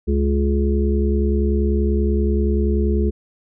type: harmonic tone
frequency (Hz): 70.4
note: C#2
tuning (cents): +27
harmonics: 1 / 3 / 5 / 6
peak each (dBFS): -17 / -22 / -24 / -25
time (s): 0.07-3.11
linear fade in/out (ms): 20
effects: none